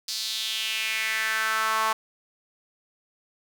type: tone with high-pass filter sweep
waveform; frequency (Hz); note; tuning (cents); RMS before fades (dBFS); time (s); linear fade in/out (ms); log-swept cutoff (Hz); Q
sawtooth; 220; A3; 0; -27; 0.08-1.93; 5; 4700 to 1000; 3.5
effects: none